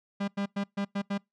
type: tone bursts at uneven times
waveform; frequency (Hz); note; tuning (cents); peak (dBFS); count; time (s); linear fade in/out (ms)
45% pulse; 200; G3; +35; -28; 6; 0.2-0.28 / 0.37-0.46 / 0.56-0.64 / 0.77-0.85 / 0.95-1.02 / 1.1-1.18; 10
effects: noise-tail reverb RT60 0.2 s tail -26 dB re dry + low-pass 4000 Hz 12 dB/octave